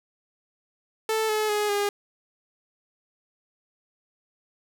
sawtooth tone with pitch steps, 440 / 429 / 418.2 / 407.7 Hz, A4 / A4 / G#4 / G#4, 0 / -44 / +12 / -32 cents, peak -19 dBFS, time 1.09-1.89 s, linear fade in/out 2 ms, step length 200 ms, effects none

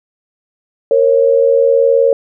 sine tone pair together, 466.2 / 545.8 Hz, A#4 / C#5, 0 / -27 cents, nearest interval minor third, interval 273 cents, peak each -10 dBFS, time 0.91-2.13 s, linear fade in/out 2 ms, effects none

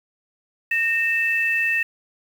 sine tone pair together, 1842 / 2639 Hz, A#6 / E7, -21 / +1 cents, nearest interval tritone, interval 622 cents, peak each -21 dBFS, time 0.71-1.83 s, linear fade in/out 5 ms, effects 7-bit

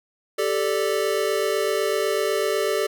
square chord, G suspended second, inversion none, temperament equal, 392 / 440 / 587.3 Hz, G4 / A4 / D5, 0 / 0 / 0 cents, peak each -26 / -25 / -27 dBFS, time 0.38-2.87 s, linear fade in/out 10 ms, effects none

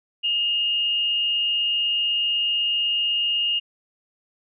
sine tone with amplitude modulation, 2842 Hz, F7, 30 cents sharp, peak -18 dBFS, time 0.23-3.6 s, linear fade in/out 20 ms, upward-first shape sine, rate 216 Hz, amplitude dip 35%, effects none

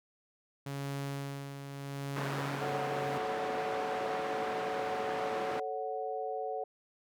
sawtooth tone with tremolo, 139.5 Hz, C#3, 11 cents sharp, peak -31 dBFS, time 0.66-3.18 s, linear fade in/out 5 ms, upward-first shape sine, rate 0.78 Hz, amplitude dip 55%
white band-pass noise, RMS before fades -39 dBFS, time 2.16-5.6 s, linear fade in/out 5 ms, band 180 to 1300 Hz, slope 12 dB/octave
sine chord, F# minor, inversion first, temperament equal, 440 / 554.4 / 740 Hz, A4 / C#5 / F#5, 0 / 0 / 0 cents, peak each -38 / -40 / -37 dBFS, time 2.61-6.64 s, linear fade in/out 5 ms
effects none

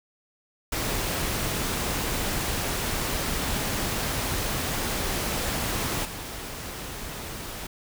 pink noise with level steps, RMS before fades -28 / -36 dBFS, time 0.72-7.67 s, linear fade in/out 5 ms, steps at 6.05 s, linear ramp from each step 2 ms, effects none

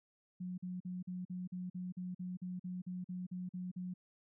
sine tone bursts, 181.4 Hz, F#3, 34 cents flat, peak -39 dBFS, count 16, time 0.4-3.94 s, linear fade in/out 10 ms, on 180 ms, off 44 ms, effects none

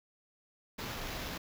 pink noise with sample-and-hold, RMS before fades -40 dBFS, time 0.78-1.38 s, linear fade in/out 10 ms, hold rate 8820 Hz, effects none

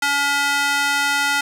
square tone with high-pass filter, 284 Hz, C#4, 42 cents sharp, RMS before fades -19 dBFS, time 0.02-1.41 s, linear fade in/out 5 ms, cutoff 1300 Hz, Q 1.4, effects low-pass 11000 Hz 12 dB/octave + 7-bit

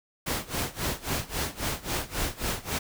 pink noise with tremolo, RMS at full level -28 dBFS, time 0.26-2.79 s, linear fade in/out 10 ms, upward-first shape sine, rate 3.7 Hz, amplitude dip 90%, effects none

